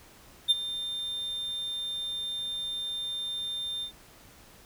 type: tone with ADSR envelope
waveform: triangle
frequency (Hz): 3600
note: A7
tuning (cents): +39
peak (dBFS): -15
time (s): 0.48-3.92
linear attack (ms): 28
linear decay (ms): 25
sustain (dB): -15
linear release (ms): 92
effects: pink hiss -54 dBFS RMS until 4.65 s